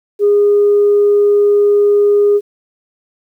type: tone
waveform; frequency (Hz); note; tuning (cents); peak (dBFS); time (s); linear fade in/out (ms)
sine; 410; G#4; -22; -6; 0.19-2.41; 50
effects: tanh soft clip ceiling -3 dBFS + 8-bit